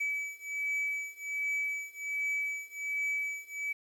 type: beating tone pair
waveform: triangle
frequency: 2291 / 2292.3 Hz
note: D7 / D7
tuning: -44 / -43 cents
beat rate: 1.3 Hz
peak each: -34 / -33 dBFS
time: 0-3.73 s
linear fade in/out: 10 ms
effects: 10-bit